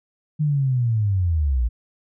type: linear sweep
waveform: sine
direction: down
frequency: 154.3 to 54.9 Hz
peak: -17 dBFS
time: 0.39-1.69 s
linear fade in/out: 20 ms
effects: none